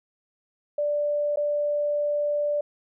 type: tone with dropouts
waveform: sine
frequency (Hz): 587.3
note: D5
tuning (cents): 0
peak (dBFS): -22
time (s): 0.78-2.61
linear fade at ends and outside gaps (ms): 5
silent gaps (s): 1.36-1.371
effects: none